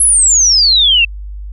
sine exponential sweep, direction down, 11070 to 2637 Hz, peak -6 dBFS, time 0-1.05 s, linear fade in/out 5 ms, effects added 50 Hz sine -23 dBFS peak until 1.52 s

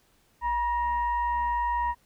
sine tone with frequency modulation, 960 Hz, B5, 49 cents flat, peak -24 dBFS, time 0.41-1.95 s, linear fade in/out 50 ms, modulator 902 Hz, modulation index 0.49, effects pink hiss -65 dBFS RMS until 2.05 s

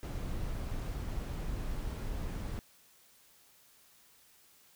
brown noise, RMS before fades -37 dBFS, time 0.03-2.59 s, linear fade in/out 0 ms, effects white hiss -63 dBFS RMS until 4.75 s

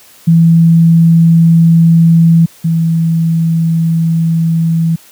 sine tone pair in turn, 165.8 / 164.37 Hz, E3 / E3, +10 / -5 cents, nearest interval unison, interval 15 cents, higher first, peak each -3 / -8 dBFS, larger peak first, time 0.27-2.46 / 2.64-4.96 s, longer second, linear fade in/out 10 ms, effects white hiss -41 dBFS RMS until 5.11 s + high-pass 60 Hz 12 dB/octave

